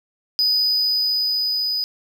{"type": "tone with level ramp", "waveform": "triangle", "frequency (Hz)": 4978, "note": "D#8", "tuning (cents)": 0, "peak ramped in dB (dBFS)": [-14, -19], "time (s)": [0.39, 1.84], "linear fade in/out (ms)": 0, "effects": []}